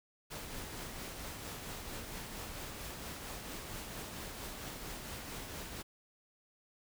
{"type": "noise with tremolo", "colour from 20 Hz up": "pink", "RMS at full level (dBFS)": -43, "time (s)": [0.3, 5.83], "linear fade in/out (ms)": 20, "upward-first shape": "triangle", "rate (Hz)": 4.4, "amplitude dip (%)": 35, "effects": []}